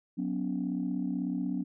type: chord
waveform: sine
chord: F# suspended fourth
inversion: none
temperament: equal with one note detuned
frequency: 185 / 246.9 / 283.2 Hz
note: F#3 / B3 / C#4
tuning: 0 / 0 / +37 cents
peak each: -33 dBFS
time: 0.17-1.64 s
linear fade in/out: 20 ms
effects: tanh soft clip ceiling -22 dBFS